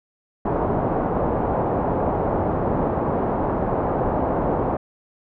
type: low-pass noise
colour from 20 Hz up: white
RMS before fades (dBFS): -22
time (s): 0.45-4.77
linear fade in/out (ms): 5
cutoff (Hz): 850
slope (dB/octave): 24
effects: none